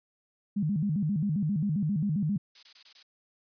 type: tone with vibrato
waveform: sine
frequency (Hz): 176.8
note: F3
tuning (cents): +22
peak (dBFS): -25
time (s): 0.56-2.38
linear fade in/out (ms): 10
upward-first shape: square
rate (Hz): 7.5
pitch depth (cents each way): 250
type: noise bursts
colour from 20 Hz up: violet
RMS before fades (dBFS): -38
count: 5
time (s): 2.55-3.029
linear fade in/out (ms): 5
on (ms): 79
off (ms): 21
effects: resampled to 11025 Hz